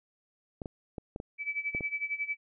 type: clicks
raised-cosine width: 2 ms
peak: -24 dBFS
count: 7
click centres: 0.618 / 0.658 / 0.982 / 1.161 / 1.201 / 1.749 / 1.808 s
type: tone with tremolo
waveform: sine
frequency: 2302 Hz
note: D7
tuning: 35 cents flat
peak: -28 dBFS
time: 1.38-2.37 s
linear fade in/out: 50 ms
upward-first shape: sine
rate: 11 Hz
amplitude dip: 85%
effects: none